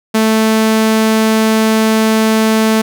sawtooth tone, 220 Hz, A3, in tune, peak -5 dBFS, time 0.14-2.82 s, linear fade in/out 10 ms, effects none

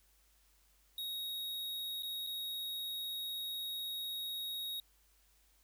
square tone with dropouts, 3768 Hz, A#7, 18 cents sharp, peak -39 dBFS, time 0.98-4.8 s, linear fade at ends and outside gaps 2 ms, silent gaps 2.024-2.031 / 2.266-2.27 s, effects added 50 Hz sine -70 dBFS peak until 5.63 s + white hiss -71 dBFS RMS until 5.63 s

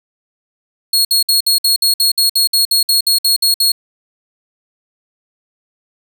sawtooth tone bursts, 4315 Hz, C#8, 47 cents flat, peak -7 dBFS, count 16, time 0.93-3.72 s, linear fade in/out 5 ms, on 120 ms, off 58 ms, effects none

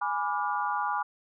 sine chord, G# diminished seventh, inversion none, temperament equal with one note detuned, 830.6 / 987.8 / 1174.7 / 1422.2 Hz, G#5 / B5 / D6 / F6, 0 / 0 / 0 / +31 cents, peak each -31 / -32 / -32 / -35 dBFS, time 0.01-1.03 s, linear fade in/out 10 ms, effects none

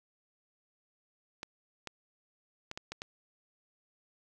clicks, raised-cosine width 0.2 ms, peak -22 dBFS, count 6, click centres 1.431 / 1.873 / 2.714 / 2.775 / 2.92 / 3.019 s, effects none

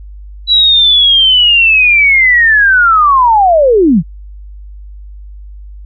sine linear sweep, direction down, 3951 to 138.59 Hz, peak -4 dBFS, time 0.47-4.03 s, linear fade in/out 50 ms, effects added 50 Hz sine -27 dBFS peak until 5.85 s

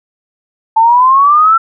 sine exponential sweep, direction up, 879 to 1355 Hz, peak -4 dBFS, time 0.76-1.58 s, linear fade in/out 10 ms, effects none

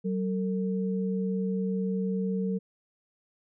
sine tone pair together, 189.4 / 452.7 Hz, F#3 / A4, +41 / +49 cents, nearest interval octave + minor third, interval 1508 cents, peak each -27 / -33 dBFS, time 0.04-2.59 s, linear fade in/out 20 ms, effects none

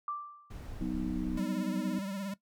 sine tone with exponential decay, 1174.7 Hz, D6, in tune, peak -31 dBFS, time 0.08-0.64 s, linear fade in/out 2 ms, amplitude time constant 120 ms
brown noise, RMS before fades -41 dBFS, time 0.5-1.4 s, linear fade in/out 10 ms
sine chord, B major, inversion second, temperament equal with one note detuned, 185 / 247.9 / 311.1 Hz, F#3 / B3 / D#4, 0 / +7 / 0 cents, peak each -36 dBFS, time 0.81-1.99 s, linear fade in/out 2 ms
square tone with vibrato, 196 Hz, G3, in tune, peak -36 dBFS, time 1.37-2.34 s, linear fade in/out 5 ms, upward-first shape triangle, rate 17 Hz, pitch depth 80 cents each way
effects noise-tail reverb RT60 0.1 s tail -17 dB re dry

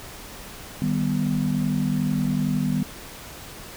sine chord, Eb augmented, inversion none, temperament equal with one note detuned, 153.51 / 196 / 246.9 Hz, Eb3 / G3 / B3, -23 / 0 / 0 cents, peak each -25 dBFS, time 0.82-2.83 s, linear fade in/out 0 ms, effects pink hiss -40 dBFS RMS until 3.76 s

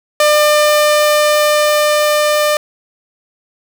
sawtooth tone with level ramp, 599 Hz, D5, 34 cents sharp, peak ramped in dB -4 to -7 dBFS, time 0.2-2.57 s, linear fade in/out 2 ms, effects none

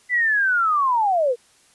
sine linear sweep, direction down, 2009 to 455.1 Hz, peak -16 dBFS, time 0.09-1.36 s, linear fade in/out 50 ms, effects white hiss -56 dBFS RMS until 1.74 s + resampled to 24000 Hz

